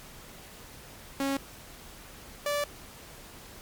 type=tone pair in turn; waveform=sawtooth; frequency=274.4 / 581.8 Hz; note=C#4 / D5; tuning=-17 / -16 cents; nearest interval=octave + minor second; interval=1301 cents; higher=second; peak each=-23 / -23 dBFS; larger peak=neither; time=1.2-1.37 / 2.46-2.64 s; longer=second; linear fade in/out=2 ms; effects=pink hiss -48 dBFS RMS until 3.61 s + MP3 96 kbps